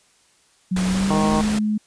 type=tone with pitch glide; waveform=sine; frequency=185 to 212.5 Hz; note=F#3 to G#3; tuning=0 to +40 cents; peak=-18 dBFS; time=0.71-1.78 s; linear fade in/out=10 ms; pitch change=+240 cents; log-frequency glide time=0.88-1.34 s
type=noise; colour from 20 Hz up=pink; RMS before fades=-28 dBFS; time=0.76-1.59 s; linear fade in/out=5 ms
type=harmonic tone; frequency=155.56 Hz; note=D#3; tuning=in tune; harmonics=1 / 2 / 3 / 4 / 5 / 6 / 7; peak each=-27 / -27 / -27 / -27 / -27 / -27 / -27 dBFS; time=1.1-1.41 s; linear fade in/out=2 ms
effects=white hiss -58 dBFS RMS until 1.86 s + resampled to 22050 Hz